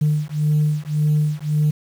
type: beating tone pair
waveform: sine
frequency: 150 / 151.8 Hz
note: D3 / D#3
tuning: +37 / -42 cents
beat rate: 1.8 Hz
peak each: -18 dBFS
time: 0.01-1.71 s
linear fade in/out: 10 ms
effects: tanh soft clip ceiling -11 dBFS + 7-bit